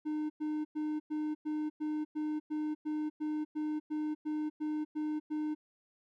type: tone bursts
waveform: triangle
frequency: 304.8 Hz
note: D#4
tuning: 36 cents flat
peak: -30 dBFS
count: 16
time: 0.05-5.55 s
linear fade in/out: 20 ms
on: 250 ms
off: 100 ms
effects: none